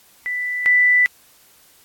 sine tone pair in turn, 1983 / 1983 Hz, B6 / B6, +7 / +7 cents, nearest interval unison, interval 0 cents, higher neither, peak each -21 / -11 dBFS, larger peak second, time 0.26-0.66 / 0.66-1.06 s, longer neither, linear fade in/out 0 ms, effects white hiss -52 dBFS RMS until 1.84 s + AAC 64 kbps

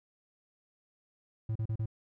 triangle tone bursts, 110.4 Hz, A2, 6 cents sharp, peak -28 dBFS, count 4, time 1.49-1.858 s, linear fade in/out 5 ms, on 65 ms, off 36 ms, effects none

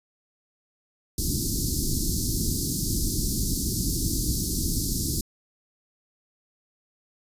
pink band-stop noise, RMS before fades -26 dBFS, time 1.18-5.21 s, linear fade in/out 2 ms, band 350 to 4500 Hz, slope 48 dB/octave, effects resampled to 32000 Hz

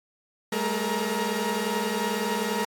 sawtooth tone cluster, 200 / 220 / 429.2 / 471.8 / 940 Hz, G3 / A3 / A4 / A#4 / A#5, +35 / 0 / -43 / +21 / +14 cents, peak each -28 dBFS, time 0.52-2.65 s, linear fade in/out 5 ms, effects AAC 64 kbps

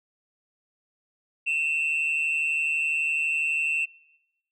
sine tone pair together, 2555 / 2707 Hz, D#7 / E7, +45 / +45 cents, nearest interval minor second, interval 100 cents, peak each -27 / -22 dBFS, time 1.46-3.86 s, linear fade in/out 20 ms, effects noise-tail reverb RT60 1.0 s tail -25 dB re dry + tanh soft clip ceiling -20 dBFS

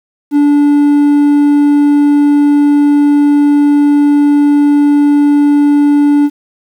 triangle tone, 290 Hz, D4, 22 cents flat, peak -3 dBFS, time 0.31-6.3 s, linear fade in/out 50 ms, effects 7-bit

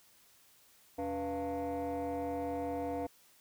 sine tone with frequency modulation, 490 Hz, B4, 14 cents flat, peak -31 dBFS, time 0.98-3.07 s, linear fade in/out 10 ms, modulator 205 Hz, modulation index 1.4, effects tanh soft clip ceiling -33 dBFS + white hiss -64 dBFS RMS until 3.4 s

